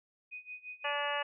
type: tone with tremolo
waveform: sine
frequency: 2492 Hz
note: D#7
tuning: 2 cents sharp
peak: -40 dBFS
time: 0.31-0.95 s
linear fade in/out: 20 ms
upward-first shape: sine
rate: 5.8 Hz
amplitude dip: 90%
type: harmonic tone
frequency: 289 Hz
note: D4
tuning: 28 cents flat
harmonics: 2 / 3 / 4 / 5 / 6 / 7 / 8 / 9 / 10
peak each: -38 / -38 / -39 / -45 / -38 / -44 / -47 / -42 / -40 dBFS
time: 0.84-1.23 s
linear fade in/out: 10 ms
effects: none